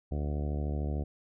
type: harmonic tone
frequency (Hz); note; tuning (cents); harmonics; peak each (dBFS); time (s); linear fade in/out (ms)
73.42; D2; 0; 1 / 2 / 3 / 4 / 5 / 6 / 7 / 8 / 9 / 10; -31 / -37 / -41 / -43 / -45 / -47 / -48 / -49 / -50 / -51; 0.11-1.04; 10
effects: none